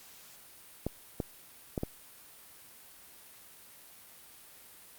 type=clicks; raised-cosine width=2 ms; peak=-18 dBFS; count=4; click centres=0.866 / 1.202 / 1.778 / 1.834 s; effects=white hiss -54 dBFS RMS until 4.98 s + Opus 48 kbps